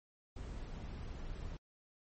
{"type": "noise", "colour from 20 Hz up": "brown", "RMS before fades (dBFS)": -44, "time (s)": [0.36, 1.57], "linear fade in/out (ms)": 5, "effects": ["MP3 32 kbps"]}